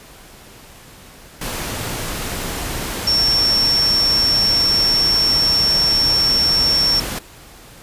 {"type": "tone in noise", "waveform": "sine", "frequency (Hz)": 5460, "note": "F8", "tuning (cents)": -40, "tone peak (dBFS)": -13, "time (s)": [3.07, 7], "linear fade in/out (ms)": 5, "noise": "pink", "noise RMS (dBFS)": -25, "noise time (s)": [1.41, 7.19], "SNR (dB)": 9, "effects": ["pink hiss -42 dBFS RMS until 7.82 s", "resampled to 32000 Hz"]}